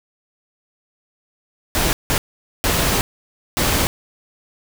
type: noise bursts at uneven times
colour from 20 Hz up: pink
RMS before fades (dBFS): -18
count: 4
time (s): 1.75-1.93 / 2.1-2.18 / 2.64-3.01 / 3.57-3.87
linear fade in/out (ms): 0
effects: none